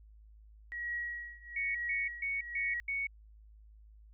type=tone with tremolo; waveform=sine; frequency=1909 Hz; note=A#6; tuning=41 cents sharp; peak=-33 dBFS; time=0.72-2.8 s; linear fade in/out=0 ms; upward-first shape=triangle; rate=1.1 Hz; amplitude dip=95%
type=tone bursts; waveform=sine; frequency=2222 Hz; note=C#7; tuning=4 cents sharp; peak=-32 dBFS; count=5; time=1.56-3.07 s; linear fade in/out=5 ms; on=190 ms; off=140 ms
effects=added 53 Hz sine -54 dBFS peak until 4.13 s